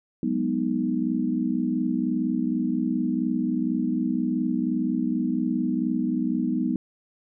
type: chord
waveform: sine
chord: G# minor seventh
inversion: third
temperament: equal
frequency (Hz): 185 / 207.7 / 246.9 / 311.1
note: F#3 / G#3 / B3 / D#4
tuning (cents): 0 / 0 / 0 / 0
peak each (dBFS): -30 / -30 / -25 / -28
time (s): 0.23-6.76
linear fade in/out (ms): 2
effects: none